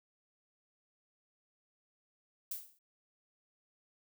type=noise with exponential decay; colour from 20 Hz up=violet; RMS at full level=-36 dBFS; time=2.51-2.79 s; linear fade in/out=5 ms; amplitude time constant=60 ms; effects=none